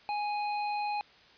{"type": "tone with hard clipping", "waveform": "sine", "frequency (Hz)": 830.6, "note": "G#5", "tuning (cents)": 0, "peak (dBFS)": -32, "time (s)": [0.09, 1.01], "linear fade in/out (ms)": 0, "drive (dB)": 15, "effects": ["white hiss -58 dBFS RMS until 1.37 s", "resampled to 11025 Hz"]}